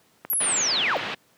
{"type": "click train", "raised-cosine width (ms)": 0.5, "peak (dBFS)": -20, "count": 5, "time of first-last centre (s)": [0.25, 0.581], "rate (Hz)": 12.1}
{"type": "linear sweep", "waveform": "sine", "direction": "down", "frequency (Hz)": [11880, 446.6], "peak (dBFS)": -21, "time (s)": [0.3, 0.97], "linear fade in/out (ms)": 0}
{"type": "low-pass noise", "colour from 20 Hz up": "white", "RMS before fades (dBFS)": -31, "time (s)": [0.4, 1.15], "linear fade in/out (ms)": 10, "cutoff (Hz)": 3300, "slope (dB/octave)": 24}
{"effects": ["pink hiss -61 dBFS RMS until 1.37 s", "high-pass 150 Hz 12 dB/octave"]}